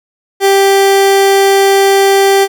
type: tone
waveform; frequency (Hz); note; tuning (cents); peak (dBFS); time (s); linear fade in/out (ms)
30% pulse; 392.5; G4; +2; -3; 0.4-2.48; 50
effects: none